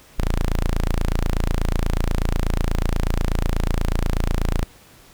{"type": "tone", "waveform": "sawtooth", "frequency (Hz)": 28.21, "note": "A0", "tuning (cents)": 44, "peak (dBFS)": -14, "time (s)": [0.18, 4.64], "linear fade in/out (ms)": 10, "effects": ["pink hiss -49 dBFS RMS until 5.13 s"]}